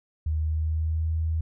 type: tone with pitch glide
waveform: sine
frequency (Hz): 77.78 to 80.29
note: D#2 to E2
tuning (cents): 0 to -45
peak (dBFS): -23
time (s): 0.26-1.41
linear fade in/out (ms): 5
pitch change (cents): +55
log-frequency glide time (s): 0.37-1.09
effects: none